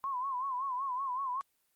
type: tone with vibrato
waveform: sine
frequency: 1046.5 Hz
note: C6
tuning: in tune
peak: -32 dBFS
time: 0.04-1.41 s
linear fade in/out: 0 ms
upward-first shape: sine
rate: 5.3 Hz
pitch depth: 110 cents each way
effects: white hiss -75 dBFS RMS until 1.75 s + Opus 24 kbps